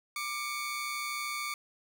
sawtooth tone pair together, 1184 / 2235 Hz, D6 / C#7, +14 / +14 cents, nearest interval major seventh, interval 1100 cents, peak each -33 / -33 dBFS, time 0.16-1.54 s, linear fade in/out 2 ms, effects none

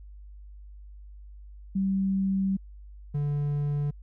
sine / triangle tone pair in turn, 192.9 / 145.28 Hz, G3 / D3, -28 / -18 cents, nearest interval perfect fourth, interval 490 cents, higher first, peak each -23 dBFS, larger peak neither, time 1.75-2.57 / 3.14-3.91 s, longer first, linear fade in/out 10 ms, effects added 50 Hz sine -43 dBFS peak until 4.02 s

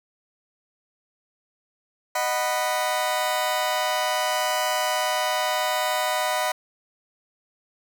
sawtooth chord, B major, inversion first, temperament just, 617.4 / 740.8 / 987.8 Hz, D#5 / F#5 / B5, -14 / +2 / 0 cents, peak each -23 dBFS, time 2.15-6.52 s, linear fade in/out 5 ms, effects none

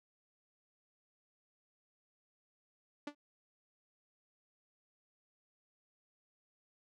sawtooth tone with exponential decay, 292.1 Hz, D4, 9 cents flat, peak -33 dBFS, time 3.07-3.15 s, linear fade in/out 5 ms, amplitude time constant 17 ms, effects low-pass 5000 Hz 12 dB/octave

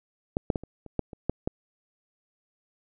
clicks, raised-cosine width 2 ms, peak -12 / -9 / -15 / -27 / -29 / -12 / -27 / -11 / -13 dBFS, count 9, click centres 0.369 / 0.502 / 0.558 / 0.636 / 0.863 / 0.993 / 1.132 / 1.296 / 1.475 s, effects none

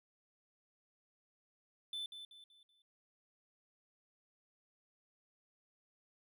triangle tone with echo, 3520 Hz, A7, in tune, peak -38 dBFS, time 1.93-2.06 s, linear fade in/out 2 ms, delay 190 ms, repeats 4, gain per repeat -8 dB, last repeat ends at 2.82 s, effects none

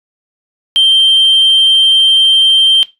sine tone, 3144 Hz, G7, 4 cents sharp, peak -3 dBFS, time 0.76-2.83 s, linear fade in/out 0 ms, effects noise-tail reverb RT60 0.2 s tail -17 dB re dry + tanh soft clip ceiling -3 dBFS

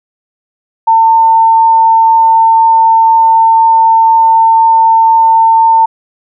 sine tone, 901 Hz, A5, 41 cents sharp, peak -3 dBFS, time 0.87-5.86 s, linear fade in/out 10 ms, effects none

